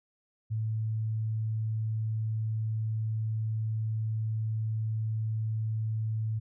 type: tone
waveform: sine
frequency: 110 Hz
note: A2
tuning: in tune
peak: -28 dBFS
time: 0.5-6.4 s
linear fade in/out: 20 ms
effects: none